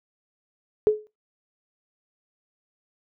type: tone with exponential decay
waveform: sine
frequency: 425.9 Hz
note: G#4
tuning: 44 cents sharp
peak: -11 dBFS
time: 0.87-1.07 s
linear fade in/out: 0 ms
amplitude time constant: 42 ms
effects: noise-tail reverb RT60 0.2 s tail -17 dB re dry